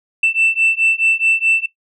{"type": "beating tone pair", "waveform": "sine", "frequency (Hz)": [2665, 2669.7], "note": ["E7", "E7"], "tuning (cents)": [18, 21], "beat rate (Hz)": 4.7, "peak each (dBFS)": -14, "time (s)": [0.23, 1.66], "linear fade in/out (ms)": 5, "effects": ["noise-tail reverb RT60 0.1 s tail -17 dB re dry", "tanh soft clip ceiling -7 dBFS"]}